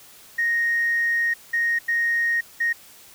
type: tone bursts at uneven times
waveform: sine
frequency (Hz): 1864.7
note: A#6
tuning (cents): 0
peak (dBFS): -18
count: 4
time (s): 0.38-1.34 / 1.53-1.79 / 1.88-2.41 / 2.6-2.73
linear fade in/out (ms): 10
effects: tanh soft clip ceiling -14 dBFS + white hiss -48 dBFS RMS until 3.14 s